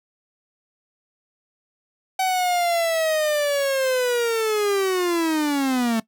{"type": "linear sweep", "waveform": "45% pulse", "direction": "down", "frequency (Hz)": [760, 220], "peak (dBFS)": -19, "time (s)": [2.19, 6], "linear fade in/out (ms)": 5, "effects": ["noise-tail reverb RT60 0.1 s tail -19 dB re dry"]}